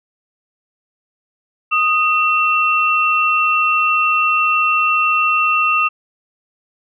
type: tone pair together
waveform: sine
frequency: 1244.5 / 2703 Hz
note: D#6 / E7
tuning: 0 / +43 cents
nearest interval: octave + minor second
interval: 1343 cents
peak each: -15 dBFS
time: 1.71-5.89 s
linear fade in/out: 20 ms
effects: none